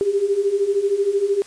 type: beating tone pair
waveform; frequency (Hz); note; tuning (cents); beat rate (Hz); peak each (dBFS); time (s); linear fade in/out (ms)
sine; 390.1 / 403.1; G4 / G4; -8 / +48; 13; -22 / -18; 0.01-1.42; 0
effects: white hiss -44 dBFS RMS until 1.46 s + resampled to 22050 Hz